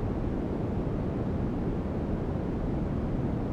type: low-pass noise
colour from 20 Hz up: white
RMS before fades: -30 dBFS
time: 0-3.52 s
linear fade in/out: 0 ms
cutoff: 280 Hz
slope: 12 dB/octave
effects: none